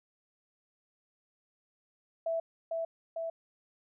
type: tone with echo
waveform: sine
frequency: 659.3 Hz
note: E5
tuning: in tune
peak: -29 dBFS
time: 2.26-2.4 s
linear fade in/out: 5 ms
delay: 450 ms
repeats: 2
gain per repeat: -2 dB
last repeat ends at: 3.3 s
effects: none